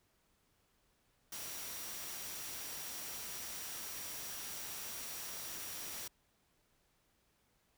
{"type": "tone in noise", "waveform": "sine", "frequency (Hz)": 5720, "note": "F8", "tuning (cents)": 41, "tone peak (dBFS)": -52, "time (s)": [1.32, 6.08], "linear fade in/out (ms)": 5, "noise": "white", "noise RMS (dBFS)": -45, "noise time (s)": [1.32, 6.08], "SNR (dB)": -10, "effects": ["pink hiss -75 dBFS RMS until 7.77 s"]}